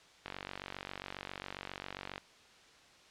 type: click train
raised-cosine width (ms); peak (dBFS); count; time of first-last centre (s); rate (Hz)
0.3; -24; 92; 0.26-2.18; 47.4
effects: white hiss -60 dBFS RMS until 3.1 s + low-pass 5000 Hz 12 dB/octave